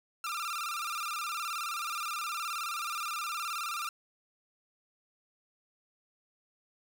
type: tone with vibrato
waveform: sawtooth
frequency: 1278 Hz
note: D#6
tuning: 46 cents sharp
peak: -30 dBFS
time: 0.24-3.89 s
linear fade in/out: 2 ms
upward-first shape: square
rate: 19 Hz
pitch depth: 100 cents each way
effects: none